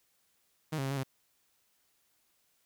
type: tone with pitch steps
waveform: sawtooth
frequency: 156.3 / 135.7 / 134.9 / 139.3 / 133.1 Hz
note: D#3 / C#3 / C#3 / C#3 / C3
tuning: +8 / -36 / -47 / +9 / +30 cents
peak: -28 dBFS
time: 0.72-1.035 s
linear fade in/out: 10 ms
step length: 63 ms
effects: white hiss -73 dBFS RMS until 2.65 s